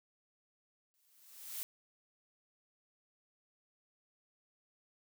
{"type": "noise with exponential growth", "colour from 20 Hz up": "blue", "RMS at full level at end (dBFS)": -39, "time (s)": [0.94, 1.63], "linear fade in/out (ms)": 0, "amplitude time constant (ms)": 150, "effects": []}